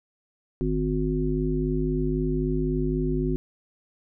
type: harmonic tone with a mistuned harmonic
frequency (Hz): 51.91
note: G#1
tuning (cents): 0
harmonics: 1 / 3 / 5 / 7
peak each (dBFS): -28 / -28 / -28 / -28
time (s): 0.61-3.36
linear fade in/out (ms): 0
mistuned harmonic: 1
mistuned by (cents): -91
effects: none